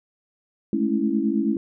sine chord, A major seventh, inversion third, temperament equal with one note detuned, 210.8 / 220 / 277.2 / 329.6 Hz, G#3 / A3 / C#4 / E4, +26 / 0 / 0 / 0 cents, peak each -25 dBFS, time 0.73-1.57 s, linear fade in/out 2 ms, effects none

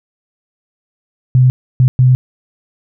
sine tone bursts at uneven times, 127.6 Hz, C3, 43 cents flat, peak -5 dBFS, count 3, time 1.35-1.5 / 1.8-1.88 / 1.99-2.15 s, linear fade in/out 0 ms, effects none

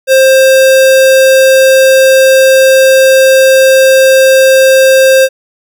square tone, 529 Hz, C5, 19 cents sharp, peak -3 dBFS, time 0.07-5.29 s, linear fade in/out 50 ms, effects none

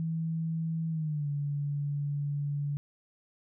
sine tone with pitch glide, 162.6 to 144.03 Hz, E3 to D3, -23 to -33 cents, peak -29 dBFS, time 0-2.77 s, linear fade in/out 0 ms, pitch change -210 cents, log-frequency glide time 0.9-1.28 s, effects none

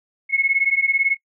sine beating tone pair, 2175 / 2193 Hz, C#7 / C#7, -33 / -19 cents, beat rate 18 Hz, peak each -19 dBFS, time 0.29-1.17 s, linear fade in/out 50 ms, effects noise-tail reverb RT60 0.1 s tail -24 dB re dry

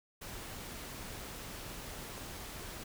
pink noise, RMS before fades -45 dBFS, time 0.21-2.84 s, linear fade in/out 10 ms, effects none

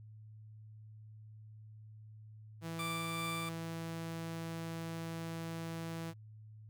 sawtooth tone, 164.81 Hz, E3, in tune, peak -36 dBFS, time 2.61-6.14 s, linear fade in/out 50 ms
20% pulse tone with tremolo, 1174.7 Hz, D6, in tune, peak -33 dBFS, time 2.79-3.49 s, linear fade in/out 2 ms, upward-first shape sine, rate 2.6 Hz, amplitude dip 25%
effects added 108 Hz sine -51 dBFS peak until 6.69 s

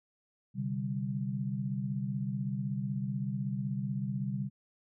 sine chord, C suspended second, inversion none, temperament equal, 130.81 / 146.83 / 196 Hz, C3 / D3 / G3, 0 / 0 / 0 cents, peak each -35 / -38 / -35 dBFS, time 0.54-4.5 s, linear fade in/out 50 ms, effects none

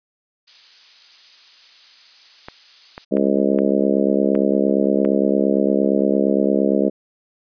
violet noise, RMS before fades -33 dBFS, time 0.47-3.05 s, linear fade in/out 10 ms
clicks, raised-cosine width 0.5 ms, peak -17 dBFS, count 6, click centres 2.485 / 2.979 / 3.17 / 3.588 / 4.352 / 5.05 s
harmonic tone, 68.7 Hz, C#2, 15 cents flat, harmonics 3 / 4 / 5 / 6 / 7 / 8 / 9, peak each -20 / -21 / -22 / -23 / -23 / -24 / -25 dBFS, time 3.11-6.9 s, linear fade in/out 20 ms
effects resampled to 11025 Hz

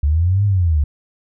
sine linear two-way sweep, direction up then down, 69.3 to 103.83 to 69.3 Hz, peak -12 dBFS, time 0.03-0.84 s, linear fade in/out 5 ms, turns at 0.45 s, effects none

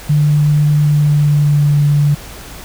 sine tone with pitch glide, 148.5 to 145.61 Hz, D3 to D3, +20 to -14 cents, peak -8 dBFS, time 0.09-2.15 s, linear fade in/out 10 ms, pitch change -34 cents, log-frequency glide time 0.81-1.73 s, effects added 50 Hz sine -36 dBFS peak until 2.64 s + pink hiss -33 dBFS RMS until 2.64 s

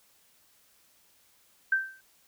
sine tone with exponential decay, 1560 Hz, G6, 9 cents flat, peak -19 dBFS, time 1.72-2.01 s, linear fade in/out 5 ms, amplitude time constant 63 ms, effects white hiss -64 dBFS RMS until 2.27 s

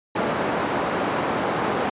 white band-pass noise, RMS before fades -24 dBFS, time 0.15-1.9 s, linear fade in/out 10 ms, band 150 to 970 Hz, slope 12 dB/octave, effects resampled to 8000 Hz

